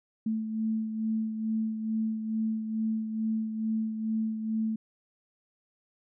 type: beating tone pair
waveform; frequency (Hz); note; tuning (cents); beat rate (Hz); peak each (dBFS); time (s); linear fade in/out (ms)
sine; 220 / 222.3; A3 / A3; 0 / +18; 2.3; -28 / -37; 0.26-4.76; 5
effects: none